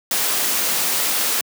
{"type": "noise", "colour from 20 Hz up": "white", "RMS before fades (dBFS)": -20, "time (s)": [0.11, 1.41], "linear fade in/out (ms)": 2, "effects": ["high-pass 200 Hz 12 dB/octave"]}